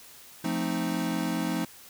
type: chord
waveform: square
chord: F dominant seventh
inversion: none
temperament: equal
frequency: 174.61 / 220 / 261.6 / 311.1 Hz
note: F3 / A3 / C4 / Eb4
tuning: 0 / 0 / 0 / 0 cents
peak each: -33 / -34 / -34 / -33 dBFS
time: 0.44-1.65 s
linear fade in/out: 5 ms
effects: white hiss -50 dBFS RMS until 1.89 s